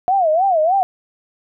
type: tone with vibrato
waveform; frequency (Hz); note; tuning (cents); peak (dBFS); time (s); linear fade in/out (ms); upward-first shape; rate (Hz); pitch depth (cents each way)
sine; 698; F5; -1; -12; 0.08-0.83; 0; sine; 3.3; 220
effects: none